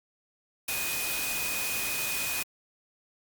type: tone in noise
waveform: sine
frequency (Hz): 2489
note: D#7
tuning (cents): 0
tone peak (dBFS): -34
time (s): 0.68-2.43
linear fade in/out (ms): 5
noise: white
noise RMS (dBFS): -32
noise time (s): 0.68-2.43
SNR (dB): -5
effects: Opus 48 kbps